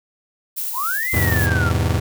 violet noise with tremolo, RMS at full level -25 dBFS, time 0.56-1.47 s, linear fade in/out 20 ms, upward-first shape square, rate 3.6 Hz, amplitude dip 25%
sine linear two-way sweep, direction up then down, 880 to 2093 to 1316 Hz, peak -21 dBFS, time 0.73-1.73 s, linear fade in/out 50 ms, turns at 1.1 s
40% pulse chord, E augmented, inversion none, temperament just, 82.41 / 103.01 / 128.76 Hz, E2 / G#2 / B#2, 0 / -14 / -27 cents, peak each -19 / -20 / -23 dBFS, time 1.13-2 s, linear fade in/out 10 ms
effects none

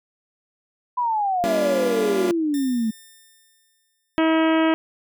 sine exponential sweep, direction down, 1006 to 214.7 Hz, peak -19 dBFS, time 0.97-2.91 s, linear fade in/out 10 ms
25% pulse chord, G diminished seventh, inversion none, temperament just, 196 / 235.2 / 282.2 / 338.7 Hz, G3 / Bb3 / Db4 / Fb4, 0 / +16 / +31 / +47 cents, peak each -25 dBFS, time 1.44-2.31 s, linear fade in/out 0 ms
5% pulse tone with exponential decay, 1800 Hz, A6, 39 cents sharp, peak -23 dBFS, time 2.54-4.2 s, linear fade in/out 1 ms, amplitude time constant 360 ms
harmonic tone, 321.1 Hz, E4, 45 cents flat, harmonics 1 / 2 / 3 / 4 / 5 / 6 / 7 / 8 / 9 / 10, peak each -17 / -23 / -27 / -29 / -31 / -33 / -34 / -35 / -36 / -37 dBFS, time 4.18-4.74 s, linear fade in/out 0 ms
effects none

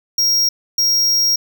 square tone bursts at uneven times, 5600 Hz, F8, 4 cents sharp, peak -13 dBFS, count 2, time 0.18-0.49 / 0.78-1.36 s, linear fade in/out 5 ms, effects none

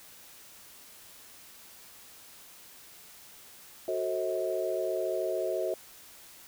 sine chord, F# diminished seventh, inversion none, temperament just, 370 / 444 / 532.8 / 639.4 Hz, F#4 / A4 / C5 / Eb5, 0 / +16 / +31 / +47 cents, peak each -33 / -37 / -35 / -32 dBFS, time 3.88-5.74 s, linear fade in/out 2 ms, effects white hiss -52 dBFS RMS until 6.47 s

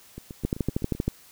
two click trains, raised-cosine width 3 ms, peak -24 / -11 dBFS, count 8 / 9, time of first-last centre 0.18-1.079 / 0.45-1.08 s, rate 7.79 / 12.7 Hz, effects white hiss -53 dBFS RMS until 1.31 s

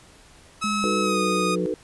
sawtooth tone with pitch glide, 1289 to 1237.9 Hz, E6 to D#6, -39 to -9 cents, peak -20 dBFS, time 0.61-1.56 s, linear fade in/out 20 ms, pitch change -70 cents, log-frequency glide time 1.01-1.19 s
sine linear sweep, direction down, 210 to 176.7 Hz, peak -26 dBFS, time 0.64-1.66 s, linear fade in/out 0 ms
sine chord, B dominant seventh, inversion first, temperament equal, 311.1 / 370 / 440 / 493.9 Hz, D#4 / F#4 / A4 / B4, 0 / 0 / 0 / 0 cents, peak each -29 dBFS, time 0.84-1.74 s, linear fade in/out 0 ms
effects pink hiss -51 dBFS RMS until 1.83 s + resampled to 24000 Hz

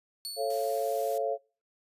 sawtooth tone with exponential decay, 4435 Hz, C#8, in tune, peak -31 dBFS, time 0.25-1.22 s, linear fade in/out 0 ms, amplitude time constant 210 ms
sine chord, A augmented, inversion none, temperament just, 440 / 550 / 687.5 Hz, A4 / C#5 / E#5, 0 / -14 / -27 cents, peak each -32 / -31 / -32 dBFS, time 0.36-1.38 s, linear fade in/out 50 ms
blue noise, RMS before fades -44 dBFS, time 0.5-1.18 s, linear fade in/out 2 ms
effects noise-tail reverb RT60 0.4 s tail -25 dB re dry + resampled to 32000 Hz

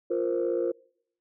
sine chord, F suspended fourth, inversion none, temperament equal, 349.2 / 466.2 / 523.3 Hz, F4 / Bb4 / C5, 0 / 0 / 0 cents, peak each -27 / -28 / -29 dBFS, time 0.1-0.72 s, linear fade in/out 10 ms, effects noise-tail reverb RT60 0.7 s tail -26 dB re dry + tanh soft clip ceiling -18 dBFS

